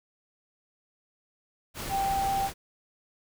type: tone in noise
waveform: sine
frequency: 784 Hz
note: G5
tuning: in tune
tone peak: -25 dBFS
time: 1.89-2.5 s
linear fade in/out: 50 ms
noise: pink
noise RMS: -36 dBFS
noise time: 1.74-2.54 s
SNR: +8 dB
effects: none